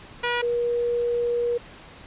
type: tone pair in turn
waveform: 10% pulse / sine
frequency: 482.4 / 478 Hz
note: B4 / A#4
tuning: -41 / +43 cents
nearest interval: unison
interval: 16 cents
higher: first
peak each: -14 / -21 dBFS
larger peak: first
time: 0.23-0.42 / 0.42-1.58 s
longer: second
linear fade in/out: 10 ms
effects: pink hiss -45 dBFS RMS until 2.06 s + resampled to 8000 Hz